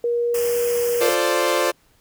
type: tone with pitch glide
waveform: sine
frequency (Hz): 474.9 to 478.2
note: A#4 to A#4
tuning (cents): +32 to +44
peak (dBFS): -18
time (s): 0.04-1.09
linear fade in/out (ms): 2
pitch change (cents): +12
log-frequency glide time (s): 0.2-0.64
type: band-stop noise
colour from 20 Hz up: white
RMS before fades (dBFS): -30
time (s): 0.34-1.15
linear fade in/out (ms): 5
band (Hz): 3200 to 4800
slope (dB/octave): 96
type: chord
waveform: sawtooth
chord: D minor seventh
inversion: first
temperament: equal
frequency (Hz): 349.2 / 440 / 523.3 / 587.3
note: F4 / A4 / C5 / D5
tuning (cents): 0 / 0 / 0 / 0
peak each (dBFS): -20 / -22 / -18 / -19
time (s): 1-1.72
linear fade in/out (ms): 20
effects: pink hiss -59 dBFS RMS until 2 s